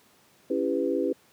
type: chord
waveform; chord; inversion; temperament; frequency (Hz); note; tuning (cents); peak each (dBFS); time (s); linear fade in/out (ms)
sine; C# half-diminished seventh; none; just; 277.2 / 332.6 / 399.1 / 498.9; C#4 / E4 / G4 / B4; 0 / +16 / +31 / +17; -29; 0.5-1.13; 5
effects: pink hiss -60 dBFS RMS until 1.32 s + high-pass 150 Hz 12 dB/octave

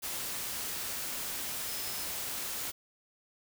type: tone in noise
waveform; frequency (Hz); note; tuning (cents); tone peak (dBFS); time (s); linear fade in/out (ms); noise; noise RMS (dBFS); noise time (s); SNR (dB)
sine; 5140; E8; -45; -45; 1.67-2.05; 20; white; -37; 0.02-2.72; -11
effects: none

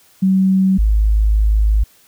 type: tone pair in turn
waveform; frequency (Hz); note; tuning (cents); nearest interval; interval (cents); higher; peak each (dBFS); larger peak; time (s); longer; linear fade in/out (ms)
sine; 190 / 52.9; F#3 / G#1; +46 / +33; octave + minor seventh; 2213; first; -10; neither; 0.22-0.78 / 0.78-1.84; second; 10
effects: white hiss -51 dBFS RMS until 2.07 s

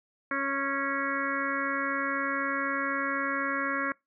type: harmonic tone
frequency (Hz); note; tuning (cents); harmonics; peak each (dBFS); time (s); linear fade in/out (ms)
276; C#4; -7; 1 / 2 / 4 / 5 / 6 / 7 / 8; -35 / -37 / -34 / -34 / -33 / -37 / -38; 0.31-3.92; 2
effects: noise-tail reverb RT60 0.2 s tail -24 dB re dry

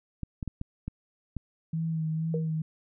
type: clicks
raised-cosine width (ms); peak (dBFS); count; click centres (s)
5; -21; 6; 0.233 / 0.428 / 0.477 / 0.614 / 0.88 / 1.367
type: tone with vibrato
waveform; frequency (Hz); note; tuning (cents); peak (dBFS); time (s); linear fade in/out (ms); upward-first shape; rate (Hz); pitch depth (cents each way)
sine; 160.5; E3; -46; -27; 1.73-2.62; 5; sine; 2.1; 30
type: tone with exponential decay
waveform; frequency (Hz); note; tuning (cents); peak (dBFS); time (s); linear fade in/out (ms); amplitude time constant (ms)
sine; 472.6; A#4; +24; -26; 2.34-2.51; 2; 36
effects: none

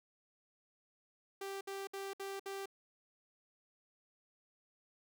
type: tone bursts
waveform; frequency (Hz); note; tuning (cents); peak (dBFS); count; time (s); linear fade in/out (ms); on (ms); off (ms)
sawtooth; 392; G4; 0; -37; 5; 1.41-2.658; 5; 200; 62
effects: none

